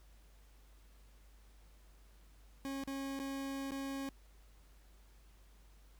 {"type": "tone with dropouts", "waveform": "40% pulse", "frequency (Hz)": 272.9, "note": "C#4", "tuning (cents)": -27, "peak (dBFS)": -38, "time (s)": [2.65, 4.09], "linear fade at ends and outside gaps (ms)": 0, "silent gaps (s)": [[2.837, 2.875], [3.191, 3.199], [3.708, 3.718]], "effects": ["added 50 Hz sine -59 dBFS peak until 5.99 s", "pink hiss -69 dBFS RMS until 5.99 s"]}